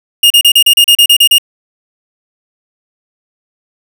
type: tone bursts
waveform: 45% pulse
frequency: 2842 Hz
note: F7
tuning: 30 cents sharp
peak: -3 dBFS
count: 11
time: 0.23-1.383 s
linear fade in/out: 5 ms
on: 73 ms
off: 35 ms
effects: none